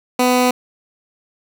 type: tone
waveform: 15% pulse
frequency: 249.9 Hz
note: B3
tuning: 21 cents sharp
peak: -6 dBFS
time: 0.19-0.51 s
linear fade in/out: 5 ms
effects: none